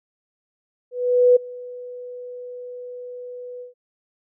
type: tone with ADSR envelope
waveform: sine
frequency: 493.9 Hz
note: B4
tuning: in tune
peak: -9 dBFS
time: 0.91-3.74 s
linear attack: 450 ms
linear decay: 11 ms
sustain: -23 dB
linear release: 130 ms
effects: none